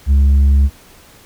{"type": "tone with tanh clipping", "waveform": "triangle", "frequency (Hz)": 69.4, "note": "C#2", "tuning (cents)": 3, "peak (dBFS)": -8, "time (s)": [0.06, 0.7], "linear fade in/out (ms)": 50, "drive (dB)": 8, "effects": ["pink hiss -44 dBFS RMS until 1.25 s"]}